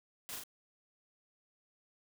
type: noise with echo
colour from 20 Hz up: white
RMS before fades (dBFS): -44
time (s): 0.29-0.36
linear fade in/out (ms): 0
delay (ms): 38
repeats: 2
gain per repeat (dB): -2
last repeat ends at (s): 0.436
effects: none